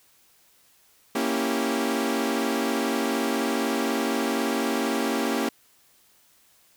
sawtooth chord, A# diminished seventh, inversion none, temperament equal, 233.1 / 277.2 / 329.6 / 392 Hz, A#3 / C#4 / E4 / G4, 0 / 0 / 0 / 0 cents, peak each -24 / -24 / -28 / -26 dBFS, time 1.15-5.49 s, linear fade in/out 5 ms, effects white hiss -60 dBFS RMS until 6.76 s

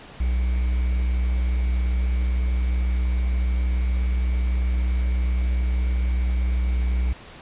triangle tone with quantisation, 61.6 Hz, B1, 4 cents flat, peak -17 dBFS, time 0.2-7.13 s, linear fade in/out 5 ms, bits 7, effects pink hiss -43 dBFS RMS until 7.41 s + resampled to 8000 Hz

